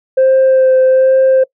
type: tone with vibrato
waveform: sine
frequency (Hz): 523.3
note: C5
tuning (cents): 0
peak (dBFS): -4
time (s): 0.17-1.44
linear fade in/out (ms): 10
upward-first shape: sine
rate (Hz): 1.2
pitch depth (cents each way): 14
effects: noise-tail reverb RT60 0.1 s tail -23 dB re dry + tanh soft clip ceiling -4 dBFS